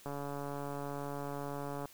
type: click train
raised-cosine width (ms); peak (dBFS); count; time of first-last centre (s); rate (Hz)
1; -27; 256; 0.06-1.856; 142
effects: white hiss -58 dBFS RMS until 1.93 s